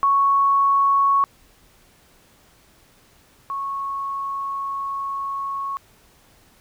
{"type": "tone pair in turn", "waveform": "sine", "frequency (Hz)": [1108.7, 1102.3], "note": ["C#6", "C#6"], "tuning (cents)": [0, -10], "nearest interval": "unison", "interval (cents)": 10, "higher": "first", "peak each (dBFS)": [-14, -24], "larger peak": "first", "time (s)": [[0.03, 1.24], [3.5, 5.77]], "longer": "second", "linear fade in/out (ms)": 0, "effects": ["pink hiss -55 dBFS RMS until 6.6 s"]}